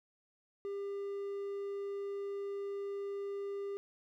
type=tone; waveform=triangle; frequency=399.6 Hz; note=G4; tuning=33 cents sharp; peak=-35 dBFS; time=0.65-3.77 s; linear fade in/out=0 ms; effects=none